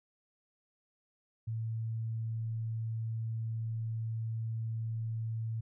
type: tone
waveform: sine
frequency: 112.6 Hz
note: A2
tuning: 40 cents sharp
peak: -33 dBFS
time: 1.47-5.61 s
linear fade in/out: 10 ms
effects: none